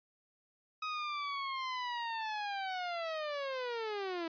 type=linear sweep; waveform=sawtooth; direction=down; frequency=1266 to 323.3 Hz; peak=-32 dBFS; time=0.82-4.28 s; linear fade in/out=5 ms; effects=resampled to 11025 Hz